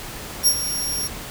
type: tone with ADSR envelope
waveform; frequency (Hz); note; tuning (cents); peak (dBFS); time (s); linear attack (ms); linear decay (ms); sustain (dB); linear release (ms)
20% pulse; 5588; F8; 0; -6; 0.43-1.08; 38; 69; -12; 14
effects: pink hiss -34 dBFS RMS until 1.3 s